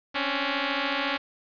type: beating tone pair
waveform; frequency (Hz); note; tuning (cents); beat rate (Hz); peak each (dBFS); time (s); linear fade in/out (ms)
5% pulse; 269.9 / 283.9; C#4 / C#4; -46 / +41; 14; -18 / -16; 0.14-1.18; 20
effects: resampled to 11025 Hz + 8-bit